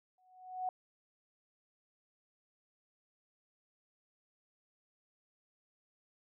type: tone with exponential growth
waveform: sine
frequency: 740 Hz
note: F#5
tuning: in tune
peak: -31 dBFS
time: 0.18-0.69 s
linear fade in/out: 2 ms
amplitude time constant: 110 ms
effects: none